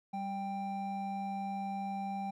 triangle tone pair together, 196 / 787.9 Hz, G3 / G5, 0 / +9 cents, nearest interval 2 octaves, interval 2409 cents, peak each -37 / -35 dBFS, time 0.13-2.31 s, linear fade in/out 10 ms, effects none

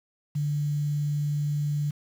sine tone with quantisation, 146.83 Hz, D3, in tune, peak -24 dBFS, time 0.35-1.91 s, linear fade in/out 10 ms, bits 8, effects none

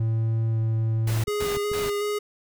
triangle tone with pitch glide, 112.6 to 111.76 Hz, A2 to A2, +40 to +27 cents, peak -19 dBFS, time 0-1.24 s, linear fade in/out 5 ms, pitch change -13 cents, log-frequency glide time 0.48-0.59 s
pink noise bursts, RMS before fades -34 dBFS, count 3, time 1.07-1.9 s, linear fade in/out 5 ms, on 170 ms, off 160 ms
square tone with vibrato, 412.5 Hz, G#4, 12 cents flat, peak -25 dBFS, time 1.27-2.19 s, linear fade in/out 10 ms, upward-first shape square, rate 2.7 Hz, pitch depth 14 cents each way
click train, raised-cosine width 5 ms, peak -23 dBFS, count 5, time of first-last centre 1.28-1.861 s, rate 6.88 Hz
effects none

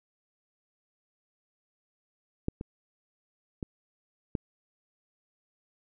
clicks, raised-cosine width 3 ms, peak -15 / -23 / -21 / -16 dBFS, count 4, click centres 2.484 / 2.611 / 3.628 / 4.352 s, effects none

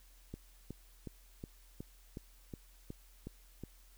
click train, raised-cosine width 3 ms, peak -30 dBFS, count 10, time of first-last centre 0.34-3.637 s, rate 2.73 Hz, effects added 42 Hz sine -59 dBFS peak until 3.97 s + white hiss -66 dBFS RMS until 3.97 s

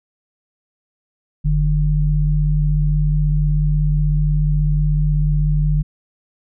sine tone pair together, 44.83 / 150.8 Hz, F1 / D3, +46 / +46 cents, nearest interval octave + major sixth, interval 2100 cents, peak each -16 dBFS, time 1.44-5.83 s, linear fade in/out 20 ms, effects none

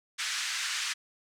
pink band-pass noise, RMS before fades -33 dBFS, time 0.18-0.94 s, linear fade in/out 20 ms, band 1500 to 7900 Hz, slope 24 dB/octave, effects none

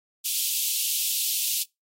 white high-pass noise, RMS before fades -26 dBFS, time 0.24-1.64 s, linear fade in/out 20 ms, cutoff 2700 Hz, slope 48 dB/octave, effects noise-tail reverb RT60 0.2 s tail -25 dB re dry + AAC 48 kbps

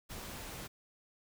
pink noise, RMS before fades -45 dBFS, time 0.09-0.68 s, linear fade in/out 20 ms, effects none

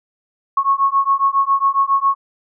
sine beating tone pair, 1095 / 1102.3 Hz, C#6 / C#6, -22 / -10 cents, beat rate 7.3 Hz, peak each -16 dBFS, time 0.57-2.15 s, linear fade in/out 5 ms, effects none

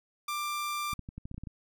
sawtooth tone, 1184 Hz, D6, 14 cents sharp, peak -28 dBFS, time 0.28-0.94 s, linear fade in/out 5 ms
clicks, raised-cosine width 5 ms, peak -28 dBFS, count 10, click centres 0.932 / 0.993 / 1.089 / 1.18 / 1.255 / 1.314 / 1.344 / 1.38 / 1.436 / 1.472 s
effects none

